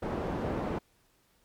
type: low-pass noise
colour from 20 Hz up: white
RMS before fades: -33 dBFS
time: 0.02-0.79 s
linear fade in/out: 10 ms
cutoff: 550 Hz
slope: 12 dB/octave
effects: pink hiss -68 dBFS RMS until 1.44 s + MP3 96 kbps